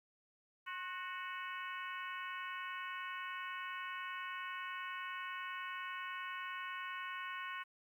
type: harmonic tone with a mistuned harmonic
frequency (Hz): 370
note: F#4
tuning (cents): 0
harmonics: 3 / 4 / 5 / 6 / 7 / 8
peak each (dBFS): -45 / -47 / -49 / -51 / -52 / -53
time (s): 0.66-7.64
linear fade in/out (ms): 20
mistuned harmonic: 3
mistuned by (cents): -52
effects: 12-bit